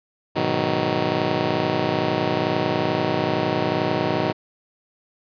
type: chord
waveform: 10% pulse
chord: G# minor seventh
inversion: none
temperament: just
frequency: 103.83 / 124.59 / 155.74 / 186.89 Hz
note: G#2 / B2 / D#3 / F#3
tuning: 0 / +16 / +2 / +18 cents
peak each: -21 / -19 / -17 / -19 dBFS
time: 0.35-4.33 s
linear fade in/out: 20 ms
effects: resampled to 11025 Hz